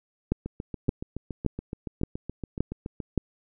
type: two click trains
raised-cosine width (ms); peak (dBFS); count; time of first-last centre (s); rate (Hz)
3; -10 / -20; 6 / 19; 0.32-3.177 / 0.46-3.002; 1.75 / 7.08
effects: none